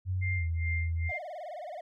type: tone with pitch glide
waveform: sine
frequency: 92.5 to 82.89 Hz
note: F#2 to E2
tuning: 0 to +10 cents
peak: -28 dBFS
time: 0.05-1.12 s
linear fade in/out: 50 ms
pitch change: -190 cents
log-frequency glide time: 0.36-0.43 s
type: tone with tremolo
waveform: sine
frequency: 2103 Hz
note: C7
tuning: 8 cents sharp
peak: -32 dBFS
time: 0.21-1.19 s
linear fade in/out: 20 ms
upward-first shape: sine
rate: 2.4 Hz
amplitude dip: 100%
type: tone with vibrato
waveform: triangle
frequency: 661 Hz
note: E5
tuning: 5 cents sharp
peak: -36 dBFS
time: 1.09-1.81 s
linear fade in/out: 5 ms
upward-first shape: sine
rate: 19 Hz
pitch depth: 190 cents each way
effects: none